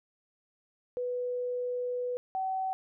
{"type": "tone pair in turn", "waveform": "sine", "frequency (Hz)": [493.9, 759.9], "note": ["B4", "F#5"], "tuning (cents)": [0, 46], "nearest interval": "perfect fifth", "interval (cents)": 746, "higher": "second", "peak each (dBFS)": [-30, -29], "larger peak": "second", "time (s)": [[0.97, 2.17], [2.35, 2.73]], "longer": "first", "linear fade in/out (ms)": 0, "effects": []}